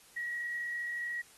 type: tone with frequency modulation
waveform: sine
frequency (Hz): 1911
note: A#6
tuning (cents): +43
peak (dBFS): -34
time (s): 0.16-1.22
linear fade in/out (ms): 10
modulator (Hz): 34.6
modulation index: 0.61
effects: white hiss -59 dBFS RMS until 1.37 s + AAC 32 kbps